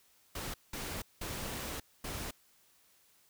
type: noise bursts at uneven times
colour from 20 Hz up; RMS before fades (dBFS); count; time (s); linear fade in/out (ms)
pink; -40; 4; 0.35-0.54 / 0.73-1.02 / 1.21-1.8 / 2.04-2.31; 5
effects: white hiss -67 dBFS RMS until 3.29 s